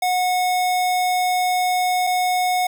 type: tone pair in turn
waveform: square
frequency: 730 / 730 Hz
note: F#5 / F#5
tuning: -24 / -24 cents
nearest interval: unison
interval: 0 cents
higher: neither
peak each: -18 dBFS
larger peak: neither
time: 0.02-2.07 / 2.07-2.67 s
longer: first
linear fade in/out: 5 ms
effects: none